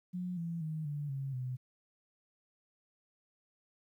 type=tone with pitch steps; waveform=sine; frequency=180 / 167.95 / 156.7 / 146.21 / 136.41 / 127.28 Hz; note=F#3 / E3 / D#3 / D3 / C#3 / C3; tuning=-47 / +33 / +13 / -7 / -27 / -47 cents; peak=-35 dBFS; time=0.13-1.57 s; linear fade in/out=20 ms; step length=240 ms; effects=12-bit